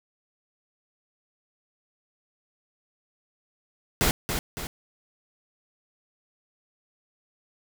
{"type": "noise with echo", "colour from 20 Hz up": "pink", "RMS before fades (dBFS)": -22, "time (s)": [4.01, 4.11], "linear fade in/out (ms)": 0, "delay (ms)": 280, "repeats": 2, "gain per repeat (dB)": -6, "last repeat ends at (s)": 4.67, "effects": []}